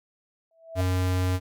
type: tone with exponential growth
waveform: sine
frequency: 656 Hz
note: E5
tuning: 9 cents flat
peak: -27 dBFS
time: 0.51-0.81 s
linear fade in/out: 2 ms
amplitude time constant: 65 ms
type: tone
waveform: square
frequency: 91.8 Hz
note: F#2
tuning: 13 cents flat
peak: -23 dBFS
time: 0.75-1.4 s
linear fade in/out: 50 ms
effects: none